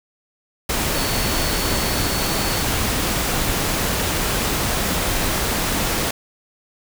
sine tone in noise, 4435 Hz, C#8, in tune, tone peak -30 dBFS, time 0.95-2.63 s, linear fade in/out 5 ms, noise pink, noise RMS -21 dBFS, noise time 0.69-6.11 s, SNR -12 dB, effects none

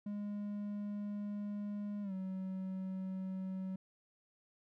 triangle tone with pitch glide, 205.7 to 188.63 Hz, G#3 to F#3, -16 to +34 cents, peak -36 dBFS, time 0.06-3.76 s, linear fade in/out 5 ms, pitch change -150 cents, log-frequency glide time 2.02-2.13 s, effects none

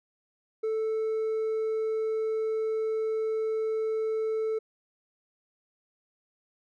sine tone with hard clipping, 440 Hz, A4, in tune, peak -27 dBFS, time 0.63-4.59 s, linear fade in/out 10 ms, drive 2 dB, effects none

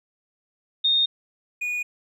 sine / triangle tone pair in turn, 3682 / 2457 Hz, A#7 / D#7, -22 / -22 cents, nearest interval perfect fifth, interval 700 cents, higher first, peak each -17 / -23 dBFS, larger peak first, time 0.84-1.06 / 1.61-1.83 s, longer neither, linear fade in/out 10 ms, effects none

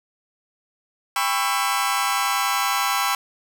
sawtooth chord, C# half-diminished seventh, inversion second, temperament just, 798.3 / 997.9 / 1108.7 / 1330.5 Hz, G5 / B5 / C#6 / E6, +31 / +18 / 0 / +16 cents, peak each -22 dBFS, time 1.16-3.15 s, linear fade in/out 2 ms, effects none

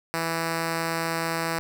5% pulse tone, 164.81 Hz, E3, in tune, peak -14 dBFS, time 0.14-1.59 s, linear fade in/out 0 ms, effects none

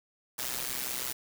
white noise with amplitude modulation, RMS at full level -31 dBFS, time 0.38-1.13 s, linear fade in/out 10 ms, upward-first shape sine, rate 127 Hz, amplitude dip 85%, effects none

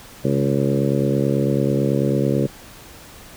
harmonic tone with a mistuned harmonic, 69.1 Hz, C#2, 5 cents flat, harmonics 2 / 3 / 4 / 5 / 6 / 7 / 8, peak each -21 / -23 / -24 / -25 / -26 / -26 / -27 dBFS, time 0.24-2.47 s, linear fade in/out 10 ms, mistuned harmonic 2, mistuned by -37 cents, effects pink hiss -42 dBFS RMS until 3.36 s

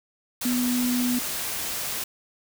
sine tone in noise, 246.9 Hz, B3, in tune, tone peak -22 dBFS, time 0.45-1.19 s, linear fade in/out 5 ms, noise white, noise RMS -30 dBFS, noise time 0.41-2.04 s, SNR +5 dB, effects none

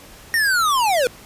square linear sweep, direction down, 1872 to 466.2 Hz, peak -16 dBFS, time 0.34-1.07 s, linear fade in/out 0 ms, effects pink hiss -43 dBFS RMS until 1.25 s + resampled to 32000 Hz

